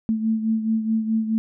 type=beating tone pair; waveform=sine; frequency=220.8 / 225.5 Hz; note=A3 / A3; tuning=+6 / +43 cents; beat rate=4.7 Hz; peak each=-20 / -27 dBFS; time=0.09-1.38 s; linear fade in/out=0 ms; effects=none